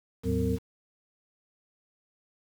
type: tone cluster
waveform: sine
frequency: 78.2 / 106.7 / 186.1 / 255.4 / 456.5 Hz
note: D#2 / G#2 / F#3 / C4 / A#4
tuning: +9 / +47 / +10 / -42 / -36 cents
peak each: -31 dBFS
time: 0.23-0.59 s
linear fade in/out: 50 ms
effects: 8-bit

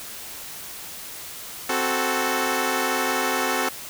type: chord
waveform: 10% pulse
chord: F# diminished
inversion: second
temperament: equal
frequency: 261.6 / 370 / 440 Hz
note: C4 / F#4 / A4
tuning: 0 / 0 / 0 cents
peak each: -18 dBFS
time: 1.69-3.69 s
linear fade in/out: 5 ms
effects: white hiss -37 dBFS RMS until 3.89 s

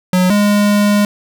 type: tone pair in turn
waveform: square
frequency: 182.7 / 205.9 Hz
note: F#3 / G#3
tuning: -22 / -15 cents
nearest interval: major second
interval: 207 cents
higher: second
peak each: -10 dBFS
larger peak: neither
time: 0.13-0.3 / 0.3-1.05 s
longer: second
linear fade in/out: 2 ms
effects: none

